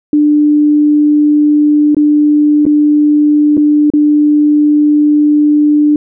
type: tone with dropouts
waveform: sine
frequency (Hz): 297.3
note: D4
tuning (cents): +21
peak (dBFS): -5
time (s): 0.13-5.96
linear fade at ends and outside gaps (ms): 2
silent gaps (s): 1.947-1.967 / 2.654-2.664 / 3.57-3.576 / 3.902-3.936
effects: none